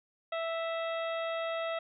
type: harmonic tone with a mistuned harmonic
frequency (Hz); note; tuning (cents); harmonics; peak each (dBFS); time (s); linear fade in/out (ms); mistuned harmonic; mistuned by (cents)
659; E5; -1; 1 / 2 / 3 / 4 / 5 / 6; -33 / -39 / -43 / -45 / -47 / -49; 0.32-1.79; 5; 6; -91
effects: none